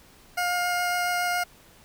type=tone with vibrato; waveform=20% pulse; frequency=711 Hz; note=F5; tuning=31 cents sharp; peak=-19 dBFS; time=0.37-1.44 s; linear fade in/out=10 ms; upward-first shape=sine; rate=7.2 Hz; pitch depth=8 cents each way; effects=pink hiss -54 dBFS RMS until 1.84 s